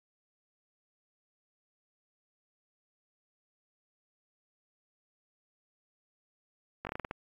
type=slowing click train; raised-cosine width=0.5 ms; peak=-21 dBFS; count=8; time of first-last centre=6.85-7.111 s; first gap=19 ms; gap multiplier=1.22; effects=AAC 64 kbps